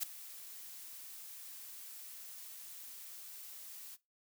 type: noise with ADSR envelope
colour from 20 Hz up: blue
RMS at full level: -33 dBFS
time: 0-3.97 s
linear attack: 30 ms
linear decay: 6 ms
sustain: -17 dB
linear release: 31 ms
effects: noise-tail reverb RT60 0.2 s tail -18 dB re dry